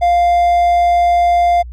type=tone; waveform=triangle; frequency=698.5 Hz; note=F5; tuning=in tune; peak=-7 dBFS; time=0.01-1.63 s; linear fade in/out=20 ms; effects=added 60 Hz sine -27 dBFS peak until 1.72 s